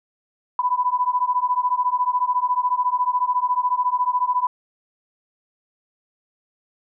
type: beating tone pair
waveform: sine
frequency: 987.8 / 1001.8 Hz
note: B5 / B5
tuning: 0 / +24 cents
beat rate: 14 Hz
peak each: -21 dBFS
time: 0.59-4.47 s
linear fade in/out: 2 ms
effects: none